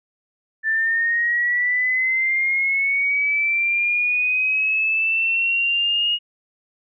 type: linear sweep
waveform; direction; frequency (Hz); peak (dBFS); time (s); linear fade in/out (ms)
sine; up; 1762 to 2875; -17; 0.63-6.19; 50
effects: none